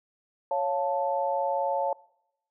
sine chord, Db augmented, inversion none, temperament equal, 554.4 / 698.5 / 880 Hz, Db5 / F5 / A5, 0 / 0 / 0 cents, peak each -28 / -31 / -28 dBFS, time 0.51-1.93 s, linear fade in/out 2 ms, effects noise-tail reverb RT60 0.8 s tail -23 dB re dry

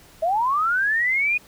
sine linear sweep, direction up, 622.3 to 2489 Hz, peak -18 dBFS, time 0.22-1.38 s, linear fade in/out 10 ms, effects pink hiss -50 dBFS RMS until 1.47 s

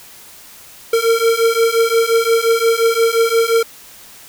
square beating tone pair, 454.5 / 460.2 Hz, A#4 / A#4, -44 / -22 cents, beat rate 5.7 Hz, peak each -16 / -15 dBFS, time 0.93-3.63 s, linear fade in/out 5 ms, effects white hiss -40 dBFS RMS until 4.28 s

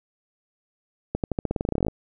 accelerating click train, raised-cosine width 2 ms, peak -11 dBFS, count 18, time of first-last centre 1.15-1.883 s, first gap 88 ms, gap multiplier 0.9, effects none

